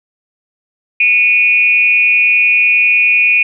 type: tone with frequency modulation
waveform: sine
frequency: 2451 Hz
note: D#7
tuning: 27 cents flat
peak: -7 dBFS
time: 1-3.43 s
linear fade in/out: 5 ms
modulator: 216 Hz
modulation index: 0.54
effects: none